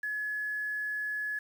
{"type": "tone with quantisation", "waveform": "sine", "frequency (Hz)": 1700, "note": "G#6", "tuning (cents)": 40, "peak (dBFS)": -31, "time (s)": [0.03, 1.39], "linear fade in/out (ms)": 5, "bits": 9, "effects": []}